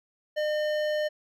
triangle tone with hard clipping, 606 Hz, D#5, 46 cents flat, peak -27 dBFS, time 0.36-1.09 s, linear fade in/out 20 ms, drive 17 dB, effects none

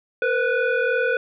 sine tone with frequency modulation, 510 Hz, C5, 44 cents flat, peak -18 dBFS, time 0.22-1.17 s, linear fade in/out 2 ms, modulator 977 Hz, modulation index 1.4, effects none

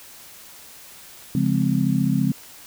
clicks, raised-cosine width 0.2 ms, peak -29 dBFS, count 5, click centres 1.225 / 1.462 / 1.62 / 2.382 / 2.435 s
sine chord, Db major seventh, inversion none, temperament just, 138.59 / 173.24 / 207.9 / 259.9 Hz, Db3 / F3 / Ab3 / C4, 0 / -14 / +2 / -11 cents, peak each -23 dBFS, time 1.35-2.32 s, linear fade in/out 2 ms
effects white hiss -44 dBFS RMS until 2.66 s

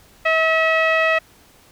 sawtooth tone with low-pass filter, 644 Hz, E5, 41 cents flat, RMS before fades -17 dBFS, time 0.25-1.19 s, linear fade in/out 10 ms, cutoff 2300 Hz, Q 5, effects pink hiss -51 dBFS RMS until 1.71 s

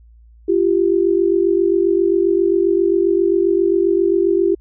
sine tone pair together, 343.3 / 390.8 Hz, F4 / G4, -30 / -5 cents, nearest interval major second, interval 225 cents, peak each -15 dBFS, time 0.48-4.55 s, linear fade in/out 10 ms, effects added 57 Hz sine -43 dBFS peak until 4.6 s

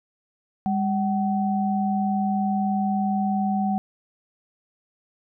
sine tone pair together, 201.3 / 757.2 Hz, G3 / F#5, +46 / +40 cents, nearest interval octave + major seventh, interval 2294 cents, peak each -22 / -25 dBFS, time 0.66-3.78 s, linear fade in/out 0 ms, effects none

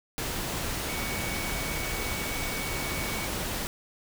sine tone in noise, 2244 Hz, C#7, 21 cents sharp, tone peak -37 dBFS, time 0.89-3.26 s, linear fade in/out 0 ms, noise pink, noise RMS -32 dBFS, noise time 0.18-3.67 s, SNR -8 dB, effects none

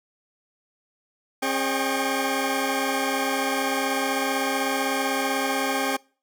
20% pulse tone cluster, 268.9 / 413.5 / 607 / 791 / 1087 Hz, C4 / G#4 / D#5 / G5 / C#6, +47 / -8 / -43 / +15 / -34 cents, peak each -22 / -26 / -30 / -23 / -27 dBFS, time 1.42-5.97 s, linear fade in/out 10 ms, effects noise-tail reverb RT60 0.4 s tail -26 dB re dry

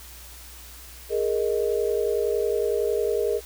sine chord, Ab suspended second, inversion none, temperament equal, 415.3 / 466.2 / 622.3 Hz, Ab4 / Bb4 / Eb5, 0 / 0 / 0 cents, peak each -24 / -25 / -30 dBFS, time 1.09-3.41 s, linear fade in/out 50 ms, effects added 60 Hz sine -45 dBFS peak until 3.45 s + white hiss -45 dBFS RMS until 3.45 s

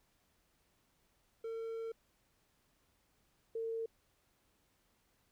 triangle / sine tone pair in turn, 453.1 / 453.1 Hz, A#4 / A#4, -49 / -49 cents, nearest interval unison, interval 0 cents, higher neither, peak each -37 / -36 dBFS, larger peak second, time 1.44-1.92 / 3.55-3.86 s, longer first, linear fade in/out 5 ms, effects pink hiss -75 dBFS RMS until 5.31 s

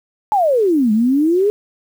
sine exponential two-way sweep, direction down then up, 880 to 207.7 to 427.3 Hz, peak -11 dBFS, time 0.32-1.5 s, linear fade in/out 0 ms, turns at 0.92 s, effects 7-bit

